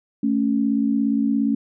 sine tone pair together, 220 / 277.2 Hz, A3 / C#4, 0 / 0 cents, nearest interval major third, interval 400 cents, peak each -20 / -20 dBFS, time 0.23-1.55 s, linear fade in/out 5 ms, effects none

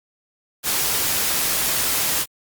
white noise, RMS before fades -21 dBFS, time 0.63-2.26 s, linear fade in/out 50 ms, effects Opus 48 kbps

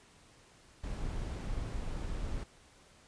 brown noise, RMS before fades -37 dBFS, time 0.83-2.44 s, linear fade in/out 10 ms, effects pink hiss -61 dBFS RMS until 3.07 s + resampled to 22050 Hz

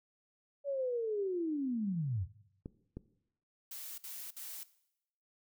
sine linear sweep, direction down, 574 to 78 Hz, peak -32 dBFS, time 0.64-2.27 s, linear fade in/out 50 ms
clicks, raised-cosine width 3 ms, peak -29 dBFS, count 2, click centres 2.659 / 2.97 s
blue noise bursts, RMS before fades -45 dBFS, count 3, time 3.71-4.634 s, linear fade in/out 5 ms, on 270 ms, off 57 ms
effects noise-tail reverb RT60 0.8 s tail -18 dB re dry

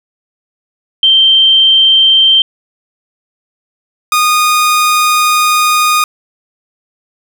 sine / sawtooth tone pair in turn, 3136 / 1230.9 Hz, G7 / D#6, 0 / -19 cents, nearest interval octave + major third, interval 1619 cents, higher first, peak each -4 / -4 dBFS, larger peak neither, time 1.03-2.42 / 4.12-6.04 s, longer second, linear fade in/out 2 ms, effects none

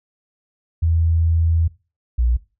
sine tone pair in turn, 82.41 / 59.72 Hz, E2 / A#1, 0 / +43 cents, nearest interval tritone, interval 557 cents, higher first, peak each -14 dBFS, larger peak neither, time 0.82-1.68 / 2.18-2.37 s, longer first, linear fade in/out 10 ms, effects noise-tail reverb RT60 0.3 s tail -19 dB re dry

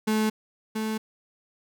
35% pulse tone pair in turn, 216.5 / 218.3 Hz, A3 / A3, -28 / -13 cents, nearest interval unison, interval 15 cents, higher second, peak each -20 / -25 dBFS, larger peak first, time 0.07-0.3 / 0.75-0.98 s, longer neither, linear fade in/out 10 ms, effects none

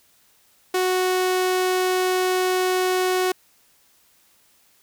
sawtooth tone, 368.9 Hz, F#4, 5 cents flat, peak -15 dBFS, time 0.74-3.32 s, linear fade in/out 5 ms, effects white hiss -59 dBFS RMS until 4.82 s

